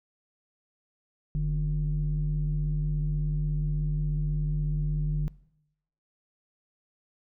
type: tone pair together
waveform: sine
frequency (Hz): 44.8 / 150.9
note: F1 / D3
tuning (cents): +45 / +47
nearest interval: octave + major sixth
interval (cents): 2102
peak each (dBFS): -27 / -26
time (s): 1.35-5.28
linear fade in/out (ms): 0
effects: noise-tail reverb RT60 0.8 s tail -21 dB re dry + tanh soft clip ceiling -20 dBFS